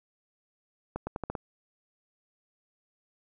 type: accelerating click train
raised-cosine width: 1 ms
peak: -19 dBFS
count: 6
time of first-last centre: 0.96-1.352 s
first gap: 110 ms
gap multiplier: 0.83
effects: none